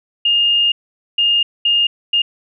sine tone bursts at uneven times, 2830 Hz, F7, 22 cents sharp, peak -11 dBFS, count 4, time 0.25-0.72 / 1.18-1.43 / 1.65-1.87 / 2.13-2.22 s, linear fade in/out 5 ms, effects none

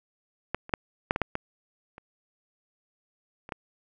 clicks, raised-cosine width 0.5 ms, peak -12 / -27 / -8 / -7 / -12 / -9 / -14 / -29 / -27 / -17 dBFS, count 10, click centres 0.546 / 0.694 / 0.738 / 1.109 / 1.161 / 1.217 / 1.354 / 1.981 / 3.491 / 3.522 s, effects none

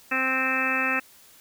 harmonic tone, 261.6 Hz, C4, in tune, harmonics 1 / 2 / 3 / 4 / 5 / 6 / 7 / 8 / 9 / 10, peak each -32 / -35 / -36 / -37 / -30 / -32 / -28 / -38 / -33 / -27 dBFS, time 0.11-1 s, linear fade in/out 10 ms, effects white hiss -53 dBFS RMS until 1.4 s

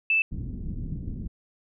sine tone, 2637 Hz, E7, in tune, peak -19 dBFS, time 0.1-0.22 s, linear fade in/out 2 ms
pink low-pass noise, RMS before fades -33 dBFS, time 0.31-1.28 s, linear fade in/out 10 ms, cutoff 250 Hz, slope 24 dB/octave
effects none

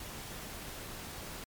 pink noise, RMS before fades -44 dBFS, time 0-1.44 s, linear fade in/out 2 ms, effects MP3 96 kbps

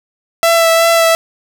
sawtooth tone with vibrato, 664 Hz, E5, 12 cents sharp, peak -4 dBFS, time 0.43-1.15 s, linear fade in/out 0 ms, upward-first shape sine, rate 2.7 Hz, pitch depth 17 cents each way, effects none

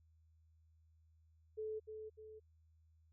sine tone with echo, 433.5 Hz, A4, 26 cents flat, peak -40 dBFS, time 1.57-1.8 s, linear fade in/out 20 ms, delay 300 ms, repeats 2, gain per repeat -6 dB, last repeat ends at 2.4 s, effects added 80 Hz sine -67 dBFS peak until 3.12 s

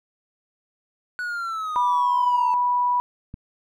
triangle linear sweep, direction down, 1480 to 880 Hz, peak -24 dBFS, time 1.19-2.54 s, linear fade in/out 0 ms
sine tone, 981 Hz, B5, 12 cents flat, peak -18 dBFS, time 1.76-3 s, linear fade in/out 0 ms
click, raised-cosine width 5 ms, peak -23 dBFS, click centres 3.341 s
effects none

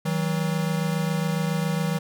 square tone pair together, 160.6 / 187.84 Hz, E3 / F#3, -45 / +26 cents, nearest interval minor third, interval 271 cents, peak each -25 / -28 dBFS, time 0.05-1.99 s, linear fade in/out 10 ms, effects none

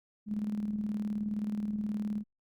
sine tone with tremolo, 210 Hz, G#3, 19 cents sharp, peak -29 dBFS, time 0.26-2.24 s, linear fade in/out 50 ms, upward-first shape square, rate 19 Hz, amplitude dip 45%, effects Opus 48 kbps

